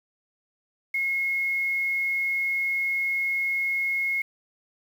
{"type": "tone with quantisation", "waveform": "sine", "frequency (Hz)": 2165, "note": "C#7", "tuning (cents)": -41, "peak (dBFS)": -23, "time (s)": [0.94, 4.22], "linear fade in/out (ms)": 5, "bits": 8, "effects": []}